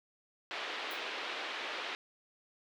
white band-pass noise, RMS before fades -40 dBFS, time 0.51-1.95 s, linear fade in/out 0 ms, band 330 to 3500 Hz, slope 24 dB/octave
violet noise with exponential decay, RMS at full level -46 dBFS, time 0.91-1.03 s, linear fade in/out 0 ms, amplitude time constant 26 ms
effects none

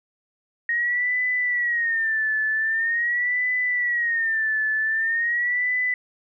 sine tone with vibrato, 1864.7 Hz, A#6, in tune, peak -20 dBFS, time 0.69-5.94 s, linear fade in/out 2 ms, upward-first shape sine, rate 0.44 Hz, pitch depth 120 cents each way, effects none

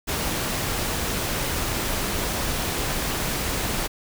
pink noise, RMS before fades -26 dBFS, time 0.07-3.88 s, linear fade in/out 20 ms, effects none

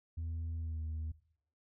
sine tone with pitch glide, 82 to 78.93 Hz, E2 to D#2, -9 to +25 cents, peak -34 dBFS, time 0.17-1.12 s, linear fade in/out 10 ms, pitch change -66 cents, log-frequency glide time 0.58-0.82 s, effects noise-tail reverb RT60 0.6 s tail -19 dB re dry + tanh soft clip ceiling -35 dBFS

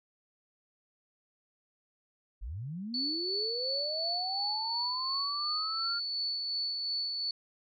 sine linear sweep, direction up, 38.89 to 1410 Hz, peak -36 dBFS, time 2.41-6 s, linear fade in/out 20 ms
sine tone with tremolo, 4457 Hz, C#8, 9 cents sharp, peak -30 dBFS, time 2.94-7.31 s, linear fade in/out 2 ms, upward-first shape sine, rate 2.8 Hz, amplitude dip 30%
effects none

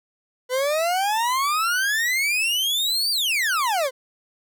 40% pulse exponential two-way sweep, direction up then down, 493.9 to 4750 to 493.9 Hz, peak -19 dBFS, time 0.49-3.91 s, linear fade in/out 50 ms, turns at 3.11 s, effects none

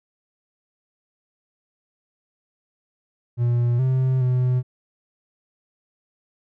triangle tone with pitch steps, 120 / 130.2 / 126.2 Hz, B2 / C3 / B2, -49 / -8 / +38 cents, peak -15 dBFS, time 3.37-4.63 s, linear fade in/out 50 ms, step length 420 ms, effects none

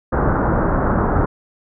pink low-pass noise, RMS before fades -17 dBFS, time 0.12-1.26 s, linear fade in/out 10 ms, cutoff 1500 Hz, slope 48 dB/octave, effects none

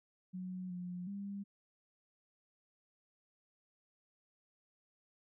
sine tone with pitch steps, 183.8 / 178.7 / 199.6 Hz, F#3 / F3 / G3, -11 / +40 / +32 cents, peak -40 dBFS, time 0.33-1.44 s, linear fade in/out 20 ms, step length 370 ms, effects none

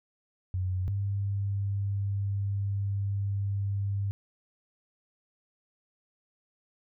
sine tone pair in turn, 92.5 / 99.63 Hz, F#2 / G2, 0 / +29 cents, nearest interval minor second, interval 129 cents, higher second, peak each -27 dBFS, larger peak neither, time 0.54-0.88 / 0.88-4.11 s, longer second, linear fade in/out 0 ms, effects none

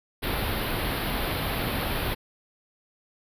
pink band-stop noise, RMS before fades -28 dBFS, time 0.22-2.15 s, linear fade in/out 20 ms, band 4400 to 11000 Hz, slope 48 dB/octave, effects resampled to 32000 Hz

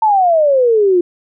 sine exponential sweep, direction down, 900 to 343.8 Hz, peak -8 dBFS, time 0.02-1.01 s, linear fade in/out 5 ms, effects none

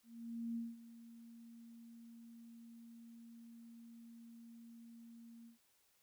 sine tone with ADSR envelope, 231.6 Hz, A#3, 11 cents flat, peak -38 dBFS, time 0.03-5.58 s, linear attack 530 ms, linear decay 200 ms, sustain -16 dB, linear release 120 ms, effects white hiss -75 dBFS RMS until 6.02 s

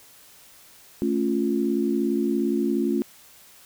sine chord, A augmented, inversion none, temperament equal, 220 / 277.2 / 349.2 Hz, A3 / C#4 / E#4, 0 / 0 / 0 cents, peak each -25 dBFS, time 1.02-3.02 s, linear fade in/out 0 ms, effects white hiss -51 dBFS RMS until 3.65 s

